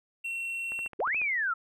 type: tone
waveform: triangle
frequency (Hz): 2721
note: F7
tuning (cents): -46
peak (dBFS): -30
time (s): 0.24-0.88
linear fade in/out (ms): 10
type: click train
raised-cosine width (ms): 0.5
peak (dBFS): -29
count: 8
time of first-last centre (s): 0.72-1.216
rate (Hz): 14.1
type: linear two-way sweep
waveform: sine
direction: up then down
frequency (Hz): 289.5 to 2637 to 1286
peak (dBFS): -26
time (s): 0.99-1.54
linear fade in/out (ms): 10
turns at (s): 1.17
effects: none